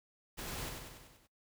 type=noise with echo; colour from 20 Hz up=pink; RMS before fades=-43 dBFS; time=0.37-0.7 s; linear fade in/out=20 ms; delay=96 ms; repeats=6; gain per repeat=-4 dB; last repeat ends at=1.276 s; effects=noise-tail reverb RT60 0.2 s tail -26 dB re dry